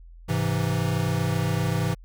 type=chord; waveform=square; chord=Ab augmented; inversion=none; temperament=equal with one note detuned; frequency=103.83 / 131.57 / 164.81 Hz; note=Ab2 / C3 / E3; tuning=0 / +10 / 0 cents; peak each=-28 / -28 / -27 dBFS; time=0.28-1.95 s; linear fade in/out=20 ms; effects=added 42 Hz sine -43 dBFS peak until 2.04 s